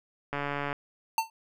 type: click train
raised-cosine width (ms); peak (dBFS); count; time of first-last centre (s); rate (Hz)
0.5; -17; 58; 0.33-0.729; 143
type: tone with exponential decay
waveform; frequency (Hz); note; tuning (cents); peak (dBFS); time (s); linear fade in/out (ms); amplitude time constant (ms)
square; 898; A5; +35; -20; 1.18-1.3; 2; 26
effects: none